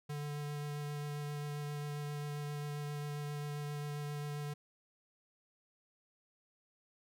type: tone with vibrato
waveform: square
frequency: 146.7 Hz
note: D3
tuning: 2 cents flat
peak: -39 dBFS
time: 0.09-4.54 s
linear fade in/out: 10 ms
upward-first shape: sine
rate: 7.5 Hz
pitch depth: 11 cents each way
effects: none